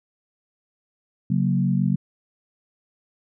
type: chord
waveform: sine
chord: F# major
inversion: second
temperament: equal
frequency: 138.59 / 185 / 233.1 Hz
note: C#3 / F#3 / A#3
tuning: 0 / 0 / 0 cents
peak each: -22 / -21 / -26 dBFS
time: 1.3-1.96 s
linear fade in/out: 5 ms
effects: none